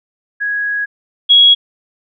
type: tone pair in turn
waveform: sine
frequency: 1661.2 / 3322 Hz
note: G#6 / G#7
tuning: 0 / 0 cents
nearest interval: octave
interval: 1200 cents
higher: second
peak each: -15 / -4 dBFS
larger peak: second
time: 0.4-0.86 / 1.29-1.55 s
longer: first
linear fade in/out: 20 ms
effects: none